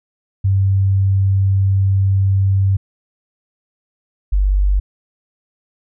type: tone pair in turn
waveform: sine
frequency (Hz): 97.1 / 48.55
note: G2 / G1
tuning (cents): -16 / -16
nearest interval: octave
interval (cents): 1200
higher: first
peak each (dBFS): -11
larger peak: neither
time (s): 0.44-2.77 / 4.32-4.8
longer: first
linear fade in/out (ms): 10
effects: none